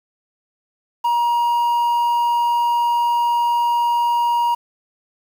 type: tone with quantisation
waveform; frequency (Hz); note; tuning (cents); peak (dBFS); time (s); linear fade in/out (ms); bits
triangle; 949; A#5; +31; -13; 1.04-4.55; 10; 7
effects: none